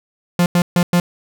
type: tone bursts at uneven times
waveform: 45% pulse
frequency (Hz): 175.3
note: F3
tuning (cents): +7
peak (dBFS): -11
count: 4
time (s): 0.39-0.46 / 0.55-0.62 / 0.76-0.83 / 0.93-1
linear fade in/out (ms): 2
effects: none